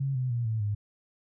sine tone with pitch steps, 136.7 / 127.55 / 119 / 111.03 / 103.6 Hz, C#3 / C3 / A#2 / A2 / G#2, -24 / -44 / +36 / +16 / -4 cents, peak -26 dBFS, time 0-0.75 s, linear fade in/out 10 ms, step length 150 ms, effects none

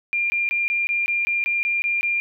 sine tone bursts, 2396 Hz, D7, 34 cents sharp, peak -19 dBFS, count 11, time 0.13-2.2 s, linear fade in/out 0 ms, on 170 ms, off 20 ms, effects none

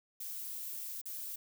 violet noise with dropouts, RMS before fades -42 dBFS, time 0.2-1.36 s, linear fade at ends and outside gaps 5 ms, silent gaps 1.015-1.056 s, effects none

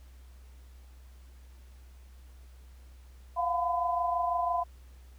sine tone cluster, 694 / 720 / 1009 Hz, F5 / F#5 / B5, -11 / -47 / +37 cents, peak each -30 / -34 / -30 dBFS, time 3.36-4.64 s, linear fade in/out 20 ms, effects added 63 Hz sine -49 dBFS peak until 5.18 s + pink hiss -64 dBFS RMS until 5.18 s

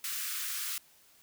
white high-pass noise, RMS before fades -36 dBFS, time 0.04-0.78 s, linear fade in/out 2 ms, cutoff 1200 Hz, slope 48 dB/octave, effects white hiss -62 dBFS RMS until 1.22 s

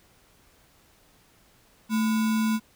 sine tone with sample-and-hold, 220 Hz, A3, in tune, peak -21 dBFS, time 1.89-2.6 s, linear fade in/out 50 ms, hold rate 1225 Hz, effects pink hiss -60 dBFS RMS until 2.75 s

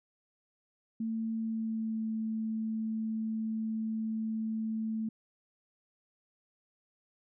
sine tone with pitch glide, 224 to 220.8 Hz, A3 to A3, +31 to +6 cents, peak -31 dBFS, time 1-5.09 s, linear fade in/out 5 ms, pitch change -25 cents, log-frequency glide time 1.37-2.08 s, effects none

